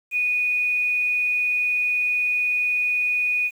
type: tone with quantisation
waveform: sine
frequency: 2471 Hz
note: D#7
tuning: 13 cents flat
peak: -19 dBFS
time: 0.11-3.51 s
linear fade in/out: 50 ms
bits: 8
effects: none